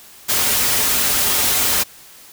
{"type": "noise with comb filter", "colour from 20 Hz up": "white", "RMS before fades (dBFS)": -17, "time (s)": [0.28, 1.84], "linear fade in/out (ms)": 20, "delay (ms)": 6, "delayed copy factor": -0.5, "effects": ["white hiss -43 dBFS RMS until 2.32 s"]}